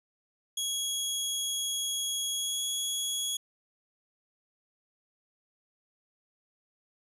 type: tone with pitch glide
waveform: 20% pulse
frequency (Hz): 3322 to 3343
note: G#7 to G#7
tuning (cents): 0 to +11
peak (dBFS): -24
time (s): 0.57-3.37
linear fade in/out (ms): 5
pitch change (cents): +11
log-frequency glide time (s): 2.34-2.62
effects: none